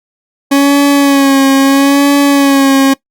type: tone with vibrato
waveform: 40% pulse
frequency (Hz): 277.2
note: C#4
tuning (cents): 0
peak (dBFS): -4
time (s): 0.51-2.94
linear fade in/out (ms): 10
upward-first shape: sine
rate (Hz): 0.76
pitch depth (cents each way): 39
effects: noise-tail reverb RT60 0.1 s tail -20 dB re dry + Opus 48 kbps